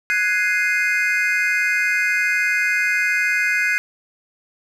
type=chord; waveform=triangle; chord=Ab dominant seventh; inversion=third; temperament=equal; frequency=1480 / 1661.2 / 2093 / 2489 Hz; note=Gb6 / Ab6 / C7 / Eb7; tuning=0 / 0 / 0 / 0 cents; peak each=-21 / -21 / -19 / -22 dBFS; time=0.1-3.78 s; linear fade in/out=0 ms; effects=none